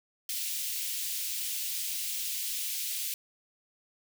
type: high-pass noise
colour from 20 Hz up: white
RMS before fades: -34 dBFS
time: 0.29-3.14 s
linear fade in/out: 2 ms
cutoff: 2500 Hz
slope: 24 dB/octave
effects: none